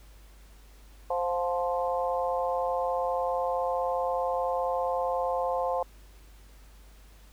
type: harmonic tone with a mistuned harmonic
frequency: 174.61 Hz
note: F3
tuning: in tune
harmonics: 3 / 4 / 5 / 6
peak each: -29 / -31 / -33 / -35 dBFS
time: 1.1-5.83 s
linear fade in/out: 5 ms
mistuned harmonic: 4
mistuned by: +25 cents
effects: added 50 Hz sine -50 dBFS peak until 7.32 s + pink hiss -59 dBFS RMS until 7.32 s